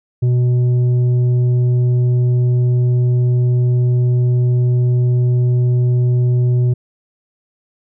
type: tone with tanh clipping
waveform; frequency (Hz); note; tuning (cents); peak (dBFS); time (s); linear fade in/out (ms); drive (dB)
triangle; 123.47; B2; 0; -12; 0.22-6.74; 10; 10
effects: none